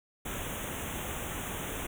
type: band-stop noise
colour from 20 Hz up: pink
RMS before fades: -37 dBFS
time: 0.25-1.87 s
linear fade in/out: 10 ms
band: 3600 to 6100 Hz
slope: 96 dB/octave
effects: none